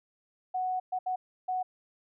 sine tone bursts at uneven times, 740 Hz, F#5, in tune, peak -28 dBFS, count 4, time 0.54-0.8 / 0.92-0.99 / 1.06-1.16 / 1.48-1.63 s, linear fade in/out 10 ms, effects none

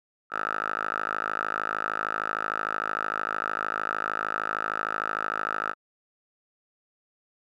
5% pulse tone with band-pass filter, 53.2 Hz, G#1, 42 cents sharp, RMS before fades -30 dBFS, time 0.3-5.75 s, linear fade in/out 50 ms, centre 1300 Hz, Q 8.7, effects none

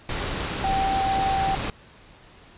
sine tone in noise, 776 Hz, G5, 18 cents flat, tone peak -21 dBFS, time 0.64-1.55 s, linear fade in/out 2 ms, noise pink, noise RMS -28 dBFS, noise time 0.09-1.7 s, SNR +4 dB, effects pink hiss -50 dBFS RMS until 2.57 s + resampled to 8000 Hz

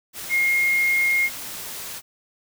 sine tone in noise, 2141 Hz, C7, 39 cents sharp, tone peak -17 dBFS, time 0.29-1.3 s, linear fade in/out 50 ms, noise white, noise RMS -34 dBFS, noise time 0.13-2.02 s, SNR +14 dB, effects none

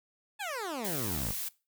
15% pulse exponential sweep, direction down, 884 to 45.82 Hz, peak -28 dBFS, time 0.39-1.33 s, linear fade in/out 20 ms
blue noise, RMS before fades -36 dBFS, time 0.84-1.49 s, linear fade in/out 10 ms
effects noise-tail reverb RT60 0.3 s tail -21 dB re dry

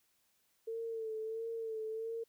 sine tone with vibrato, 447.5 Hz, A4, 29 cents sharp, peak -37 dBFS, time 0.67-2.24 s, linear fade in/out 10 ms, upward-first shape sine, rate 1.5 Hz, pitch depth 40 cents each way, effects white hiss -75 dBFS RMS until 2.28 s

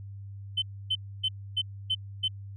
sine tone bursts, 3061 Hz, G7, 42 cents flat, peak -23 dBFS, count 6, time 0.57-2.282 s, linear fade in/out 10 ms, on 52 ms, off 280 ms, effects tanh soft clip ceiling -19 dBFS + added 99 Hz sine -39 dBFS peak until 2.56 s

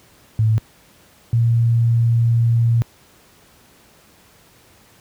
sine tone pair in turn, 110 / 116.54 Hz, A2 / A#2, 0 / 0 cents, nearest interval minor second, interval 100 cents, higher second, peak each -12 dBFS, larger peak neither, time 0.39-0.58 / 1.33-2.82 s, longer second, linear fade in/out 0 ms, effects pink hiss -51 dBFS RMS until 5 s + high-pass 60 Hz 12 dB/octave

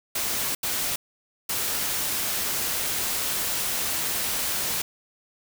white noise bursts at uneven times, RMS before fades -27 dBFS, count 3, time 0.15-0.55 / 0.63-0.96 / 1.49-4.82 s, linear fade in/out 5 ms, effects none

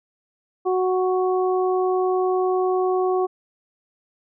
harmonic tone, 370 Hz, F#4, in tune, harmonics 1 / 2 / 3, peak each -19 / -25 / -29 dBFS, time 0.65-3.27 s, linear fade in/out 20 ms, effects none

